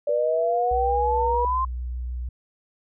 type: exponential sweep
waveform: sine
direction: up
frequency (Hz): 578 to 1058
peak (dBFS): -21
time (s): 0.07-1.65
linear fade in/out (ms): 5
type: tone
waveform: sine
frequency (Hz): 484.5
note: B4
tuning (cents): -33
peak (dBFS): -24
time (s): 0.09-1.45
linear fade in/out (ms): 2
type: tone with vibrato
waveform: sine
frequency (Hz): 61.4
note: B1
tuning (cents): -9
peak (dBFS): -27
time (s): 0.71-2.29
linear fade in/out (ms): 5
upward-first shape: sine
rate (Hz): 6.5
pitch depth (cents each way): 11
effects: none